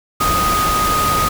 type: tone in noise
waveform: sine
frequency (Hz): 1244.5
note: D#6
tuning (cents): 0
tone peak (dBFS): -15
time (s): 0.2-1.29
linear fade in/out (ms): 10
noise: pink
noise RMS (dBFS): -20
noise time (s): 0.2-1.29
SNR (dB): +2
effects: none